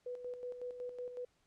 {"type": "tone with tremolo", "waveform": "sine", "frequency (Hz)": 493.9, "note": "B4", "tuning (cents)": 0, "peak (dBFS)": -39, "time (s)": [0.06, 1.25], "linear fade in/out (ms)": 5, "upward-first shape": "square", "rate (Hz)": 5.4, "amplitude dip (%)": 55, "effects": ["pink hiss -75 dBFS RMS until 1.46 s", "low-pass 8000 Hz 12 dB/octave"]}